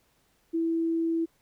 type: tone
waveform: sine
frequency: 329.6 Hz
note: E4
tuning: in tune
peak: -24 dBFS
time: 0.53-1.26 s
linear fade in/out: 20 ms
effects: pink hiss -68 dBFS RMS until 1.41 s